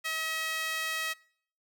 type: tone with high-pass filter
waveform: sawtooth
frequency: 639 Hz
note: D#5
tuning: 46 cents sharp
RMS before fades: -33 dBFS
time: 0.04-1.14 s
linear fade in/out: 20 ms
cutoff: 1900 Hz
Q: 1.7
effects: noise-tail reverb RT60 0.6 s tail -25 dB re dry